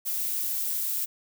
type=noise; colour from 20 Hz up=violet; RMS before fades=-29 dBFS; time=0.05-1.06 s; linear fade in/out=20 ms; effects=none